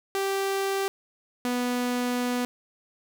sawtooth tone pair in turn, 390.8 / 246.2 Hz, G4 / B3, -5 / -5 cents, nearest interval minor sixth, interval 800 cents, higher first, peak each -21 dBFS, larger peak neither, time 0.15-0.88 / 1.45-2.45 s, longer second, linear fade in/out 0 ms, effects none

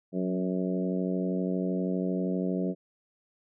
harmonic tone with a mistuned harmonic, 92.6 Hz, F#2, 2 cents sharp, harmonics 2 / 3 / 4 / 5 / 6 / 7, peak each -29 / -33 / -35 / -37 / -39 / -40 dBFS, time 0.12-2.75 s, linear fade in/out 50 ms, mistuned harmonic 2, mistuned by -20 cents, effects none

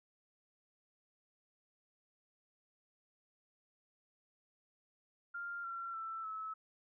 sine tone with pitch steps, 1396.9 / 1363.4 / 1330.7 / 1298.8 Hz, F6 / F6 / E6 / E6, 0 / -42 / +16 / -26 cents, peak -40 dBFS, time 5.34-6.54 s, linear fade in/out 10 ms, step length 300 ms, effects none

